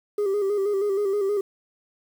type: tone with vibrato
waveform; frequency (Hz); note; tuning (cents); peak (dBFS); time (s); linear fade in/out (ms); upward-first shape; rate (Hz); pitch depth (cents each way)
sine; 401.4; G4; +41; -18; 0.18-1.41; 5; square; 6.3; 52
effects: tanh soft clip ceiling -20 dBFS + 8-bit